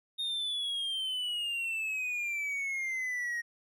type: exponential sweep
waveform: triangle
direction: down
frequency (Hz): 3707 to 1872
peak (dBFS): -30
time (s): 0.18-3.42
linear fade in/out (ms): 20
effects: none